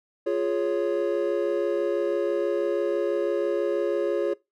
triangle chord, Db major, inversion first, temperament equal, 349.2 / 415.3 / 554.4 Hz, F4 / Ab4 / Db5, 0 / 0 / 0 cents, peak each -25 dBFS, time 0.26-4.34 s, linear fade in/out 10 ms, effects noise-tail reverb RT60 0.2 s tail -21 dB re dry

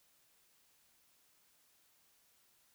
silence, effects white hiss -71 dBFS RMS until 2.74 s

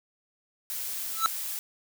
blue noise, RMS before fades -34 dBFS, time 0.7-1.59 s, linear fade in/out 0 ms
square tone with exponential growth, 1318.5 Hz, E6, in tune, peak -18 dBFS, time 1.13-1.26 s, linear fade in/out 0 ms, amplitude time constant 28 ms
effects none

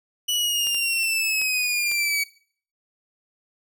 sawtooth linear sweep, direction down, 2960 to 2260 Hz, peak -18 dBFS, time 0.28-2.24 s, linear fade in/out 10 ms
clicks, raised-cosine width 0.2 ms, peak -20 dBFS, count 4, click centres 0.67 / 0.746 / 1.416 / 1.916 s
effects noise-tail reverb RT60 0.5 s tail -20 dB re dry

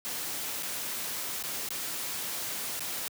white noise with dropouts, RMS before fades -35 dBFS, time 0.05-3.08 s, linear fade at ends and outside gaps 0 ms, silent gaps 0.625-0.631 / 1.426-1.437 / 1.688-1.705 / 2.794-2.806 s, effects high-pass 100 Hz 12 dB/octave

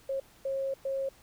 sine tone bursts at uneven times, 541 Hz, C#5, 42 cents flat, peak -29 dBFS, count 3, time 0.09-0.2 / 0.45-0.74 / 0.85-1.09 s, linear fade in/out 5 ms, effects pink hiss -59 dBFS RMS until 1.22 s

